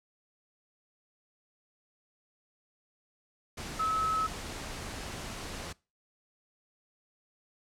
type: tone in noise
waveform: sine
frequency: 1292 Hz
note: E6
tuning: 35 cents flat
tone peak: -27 dBFS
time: 3.79-4.27 s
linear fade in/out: 10 ms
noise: pink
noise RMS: -40 dBFS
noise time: 3.57-5.73 s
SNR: +10 dB
effects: noise-tail reverb RT60 0.3 s tail -23 dB re dry + low-pass 9000 Hz 12 dB/octave